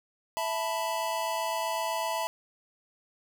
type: chord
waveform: square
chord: E suspended fourth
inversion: none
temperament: equal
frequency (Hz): 659.3 / 880 / 987.8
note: E5 / A5 / B5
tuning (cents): 0 / 0 / 0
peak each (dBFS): -34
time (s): 0.37-2.27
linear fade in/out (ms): 0
effects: none